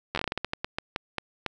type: slowing click train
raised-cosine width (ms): 0.3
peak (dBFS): -12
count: 16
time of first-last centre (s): 0.15-1.463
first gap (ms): 11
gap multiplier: 1.26
effects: none